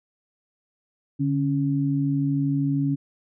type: tone pair together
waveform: sine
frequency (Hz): 144.32 / 277.2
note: D3 / C#4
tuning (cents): -30 / 0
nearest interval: major seventh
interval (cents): 1130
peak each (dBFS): -23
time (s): 1.19-2.96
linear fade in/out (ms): 20
effects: none